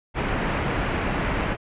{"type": "low-pass noise", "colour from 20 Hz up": "pink", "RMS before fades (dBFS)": -25, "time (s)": [0.14, 1.57], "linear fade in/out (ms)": 50, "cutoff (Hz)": 2600, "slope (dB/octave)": 24, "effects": ["resampled to 8000 Hz"]}